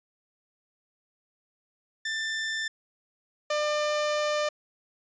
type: tone pair in turn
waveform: sawtooth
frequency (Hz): 1778 / 598.8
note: A6 / D5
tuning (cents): +18 / +33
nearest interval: octave + perfect fifth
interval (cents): 1885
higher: first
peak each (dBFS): -25 / -21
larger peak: second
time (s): 2.05-2.68 / 3.5-4.49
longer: second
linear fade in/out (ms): 5
effects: resampled to 16000 Hz